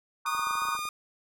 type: chord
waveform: sine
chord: D# minor seventh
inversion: second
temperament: equal with one note detuned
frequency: 932.3 / 1108.7 / 1244.5 / 1485.1 Hz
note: A#5 / C#6 / D#6 / F#6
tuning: 0 / 0 / 0 / +6 cents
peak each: -37 / -33 / -33 / -38 dBFS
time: 0.25-0.77 s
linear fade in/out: 10 ms
type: tone with vibrato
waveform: sawtooth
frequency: 1221 Hz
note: D#6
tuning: 33 cents flat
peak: -28 dBFS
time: 0.26-0.89 s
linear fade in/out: 2 ms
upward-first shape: triangle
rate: 3.2 Hz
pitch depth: 10 cents each way
type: clicks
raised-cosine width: 1 ms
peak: -33 dBFS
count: 11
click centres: 0.35 / 0.394 / 0.47 / 0.51 / 0.554 / 0.62 / 0.653 / 0.687 / 0.751 / 0.791 / 0.854 s
effects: none